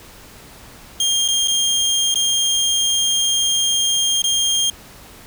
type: tone with dropouts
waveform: 25% pulse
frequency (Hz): 3211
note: G7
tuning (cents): +41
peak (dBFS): -12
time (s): 1-4.7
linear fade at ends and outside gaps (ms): 2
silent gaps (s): 1.279-1.285 / 1.475-1.481 / 2.143-2.156 / 4.22-4.24
effects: pink hiss -42 dBFS RMS until 5.26 s